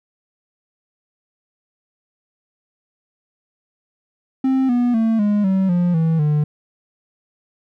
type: tone with pitch steps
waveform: triangle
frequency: 263.8 / 243.3 / 224.4 / 207 / 190.89 / 176.07 / 162.39 / 149.77 Hz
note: C4 / B3 / A3 / G#3 / G3 / F3 / E3 / D3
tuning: +14 / -26 / +34 / -5 / -46 / +14 / -26 / +34 cents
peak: -12 dBFS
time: 4.44-6.44 s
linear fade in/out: 5 ms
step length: 250 ms
effects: none